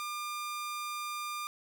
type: tone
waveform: sawtooth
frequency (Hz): 1200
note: D6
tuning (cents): +37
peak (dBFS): -32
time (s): 0-1.47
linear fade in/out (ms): 0
effects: none